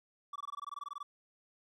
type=tone bursts; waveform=triangle; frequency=1151 Hz; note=D6; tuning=35 cents flat; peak=-37 dBFS; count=15; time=0.33-1.03 s; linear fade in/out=5 ms; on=28 ms; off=20 ms; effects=none